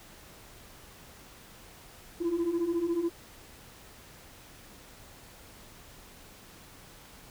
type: beating tone pair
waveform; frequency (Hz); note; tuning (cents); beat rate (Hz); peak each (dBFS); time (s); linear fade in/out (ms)
sine; 329.6 / 343.6; E4 / F4; 0 / -28; 14; -30 / -26; 2.2-3.1; 20
effects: tanh soft clip ceiling -24 dBFS + pink hiss -52 dBFS RMS until 7.3 s